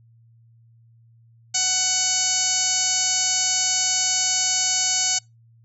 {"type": "harmonic tone", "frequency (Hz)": 745, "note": "F#5", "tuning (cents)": 12, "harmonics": [1, 2, 3, 4, 5, 6, 7, 8, 9, 10], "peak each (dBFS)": [-34, -36, -33, -31, -35, -27, -30, -25, -24, -27], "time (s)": [1.54, 5.19], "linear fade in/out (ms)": 10, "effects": ["noise-tail reverb RT60 0.2 s tail -26 dB re dry", "added 115 Hz sine -51 dBFS peak until 5.64 s"]}